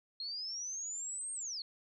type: linear two-way sweep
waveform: sine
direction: up then down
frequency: 4186 to 8610 to 4186 Hz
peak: -38 dBFS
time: 0.2-1.62 s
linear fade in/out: 2 ms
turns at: 1.33 s
effects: none